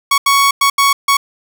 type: tone bursts at uneven times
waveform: sawtooth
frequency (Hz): 1114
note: C#6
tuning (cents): +8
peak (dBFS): -5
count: 5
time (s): 0.11-0.18 / 0.26-0.51 / 0.61-0.7 / 0.78-0.93 / 1.08-1.17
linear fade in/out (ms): 5
effects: none